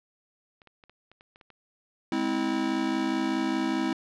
clicks, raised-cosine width 0.3 ms, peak -36 dBFS, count 11, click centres 0.618 / 0.673 / 0.838 / 0.896 / 1.116 / 1.209 / 1.359 / 1.412 / 1.503 / 2.134 / 2.219 s
square chord, Ab augmented, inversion none, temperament just, 207.7 / 259.6 / 324.5 Hz, Ab3 / C4 / E4, 0 / -13 / -27 cents, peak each -34 / -30 / -29 dBFS, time 2.12-3.93 s, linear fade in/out 2 ms
effects low-pass 5000 Hz 12 dB/octave

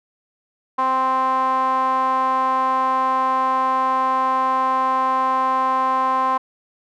sawtooth tone with band-pass filter, 261.2 Hz, C4, 3 cents flat, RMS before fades -19 dBFS, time 0.78-6.38 s, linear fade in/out 10 ms, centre 980 Hz, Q 9.6, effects none

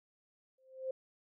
sine tone with exponential growth, 523.3 Hz, C5, in tune, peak -32 dBFS, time 0.58-0.91 s, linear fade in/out 5 ms, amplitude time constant 71 ms, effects none

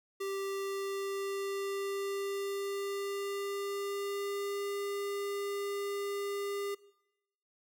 square tone with pitch glide, 392 to 402.3 Hz, G4 to G4, 0 to +45 cents, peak -35 dBFS, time 0.2-6.75 s, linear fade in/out 10 ms, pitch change +45 cents, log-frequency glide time 0.43-4.69 s, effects noise-tail reverb RT60 0.9 s tail -20 dB re dry

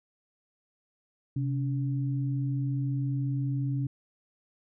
sine tone pair together, 132.71 / 284.3 Hz, C3 / C#4, +25 / +44 cents, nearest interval octave + minor second, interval 1319 cents, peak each -27 / -35 dBFS, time 1.36-3.87 s, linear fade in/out 5 ms, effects none

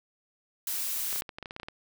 blue noise, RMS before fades -32 dBFS, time 0.67-1.21 s, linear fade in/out 2 ms
clicks, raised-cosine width 0.3 ms, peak -23 dBFS, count 12, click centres 1.128 / 1.16 / 1.221 / 1.292 / 1.385 / 1.427 / 1.458 / 1.509 / 1.564 / 1.599 / 1.632 / 1.685 s
effects none

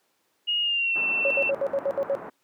sine tone with pitch glide, 2867 to 2691 Hz, F7 to E7, +45 to +35 cents, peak -22 dBFS, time 0.47-1.51 s, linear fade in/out 20 ms, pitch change -110 cents, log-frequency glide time 0.61-0.96 s
pink low-pass noise, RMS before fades -35 dBFS, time 0.95-2.3 s, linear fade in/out 10 ms, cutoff 1400 Hz, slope 24 dB/octave
sine tone bursts, 554.4 Hz, C#5, in tune, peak -21 dBFS, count 8, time 1.25-2.151 s, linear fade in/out 0 ms, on 54 ms, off 67 ms
effects pink hiss -69 dBFS RMS until 2.43 s + high-pass 300 Hz 12 dB/octave

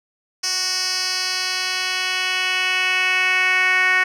10% pulse tone with band-pass filter sweep, 370 Hz, F#4, in tune, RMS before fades -20 dBFS, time 0.43-4.04 s, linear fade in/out 10 ms, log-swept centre 5500 to 2000 Hz, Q 2.8, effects none

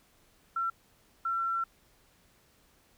sine tone bursts at uneven times, 1353 Hz, E6, 45 cents sharp, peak -28 dBFS, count 2, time 0.56-0.7 / 1.25-1.64 s, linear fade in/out 5 ms, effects pink hiss -65 dBFS RMS until 2.97 s

